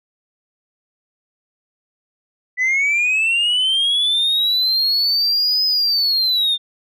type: linear two-way sweep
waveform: sine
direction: up then down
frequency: 1975.5 to 5070 to 3585 Hz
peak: -12 dBFS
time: 2.57-6.58 s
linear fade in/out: 50 ms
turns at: 5.65 s
effects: tanh soft clip ceiling -13 dBFS